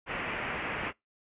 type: low-pass noise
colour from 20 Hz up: white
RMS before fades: -35 dBFS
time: 0.06-0.93 s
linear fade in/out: 50 ms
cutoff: 2700 Hz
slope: 48 dB/octave
effects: noise-tail reverb RT60 0.2 s tail -25 dB re dry + resampled to 8000 Hz